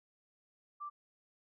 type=tone; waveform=sine; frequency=1174.7 Hz; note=D6; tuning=in tune; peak=-40 dBFS; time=0.8-0.9 s; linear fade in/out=20 ms; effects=none